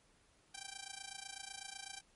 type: tone with amplitude modulation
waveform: 5% pulse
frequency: 784 Hz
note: G5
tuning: in tune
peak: -31 dBFS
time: 0.54-2.01 s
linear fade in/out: 10 ms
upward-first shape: sine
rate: 28 Hz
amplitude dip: 90%
effects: pink hiss -70 dBFS RMS until 2.15 s + MP3 48 kbps